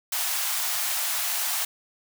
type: high-pass noise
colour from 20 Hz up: white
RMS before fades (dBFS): -27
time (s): 0.12-1.65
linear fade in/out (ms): 5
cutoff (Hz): 630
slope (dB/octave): 96
effects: none